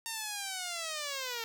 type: linear sweep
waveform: 5% pulse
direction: down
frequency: 920 to 449.4 Hz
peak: -24 dBFS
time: 0.06-1.44 s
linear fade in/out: 0 ms
effects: none